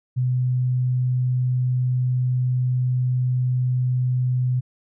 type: tone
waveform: sine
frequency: 126.2 Hz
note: B2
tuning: 38 cents sharp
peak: -18 dBFS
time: 0.16-4.61 s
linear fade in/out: 20 ms
effects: none